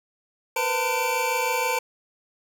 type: tone cluster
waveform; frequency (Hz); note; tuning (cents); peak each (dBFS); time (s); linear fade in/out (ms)
square; 480.7 / 507 / 901 / 1017 / 2330; B4 / B4 / A5 / C6 / D7; -47 / +45 / +41 / -50 / -14; -33 / -30 / -27 / -33 / -29; 0.56-1.79; 5
effects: none